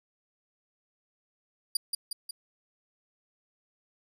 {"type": "tone with echo", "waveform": "25% pulse", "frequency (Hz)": 4800, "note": "D8", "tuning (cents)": 37, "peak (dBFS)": -19, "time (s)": [1.75, 1.77], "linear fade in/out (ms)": 5, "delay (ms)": 180, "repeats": 3, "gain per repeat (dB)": -4, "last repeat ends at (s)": 2.31, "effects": []}